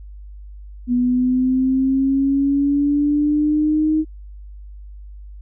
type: linear sweep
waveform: sine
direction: up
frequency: 243.9 to 313.4 Hz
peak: -14 dBFS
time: 0.87-4.05 s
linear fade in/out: 50 ms
effects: added 50 Hz sine -34 dBFS peak until 5.41 s